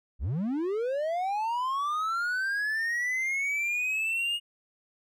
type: linear sweep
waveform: triangle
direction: up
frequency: 44.65 to 2871 Hz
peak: -25 dBFS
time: 0.19-4.4 s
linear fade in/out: 50 ms
effects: none